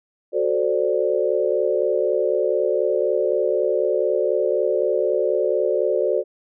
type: chord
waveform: sine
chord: D dominant seventh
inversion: first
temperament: equal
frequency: 370 / 440 / 523.3 / 587.3 Hz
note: F#4 / A4 / C5 / D5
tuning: 0 / 0 / 0 / 0 cents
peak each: -23 dBFS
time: 0.32-6.24 s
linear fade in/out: 50 ms
effects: none